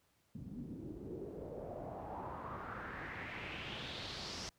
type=noise with low-pass filter sweep; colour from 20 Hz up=pink; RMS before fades=-45 dBFS; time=0.35-4.49 s; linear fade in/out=0 ms; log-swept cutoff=200 to 5700 Hz; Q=3.6; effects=pink hiss -75 dBFS RMS until 4.58 s + high-pass 60 Hz 12 dB/octave